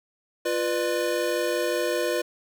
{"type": "chord", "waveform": "square", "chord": "B diminished", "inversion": "second", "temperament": "equal with one note detuned", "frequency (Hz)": [349.2, 493.9, 599.3], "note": ["F4", "B4", "D5"], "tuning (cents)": [0, 0, 35], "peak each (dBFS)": [-29, -28, -29], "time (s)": [0.45, 2.22], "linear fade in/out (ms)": 10, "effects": []}